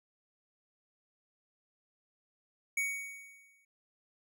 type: tone with exponential decay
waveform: square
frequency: 2240 Hz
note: C#7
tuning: 18 cents sharp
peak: -29 dBFS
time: 2.77-3.65 s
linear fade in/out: 5 ms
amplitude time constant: 190 ms
effects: none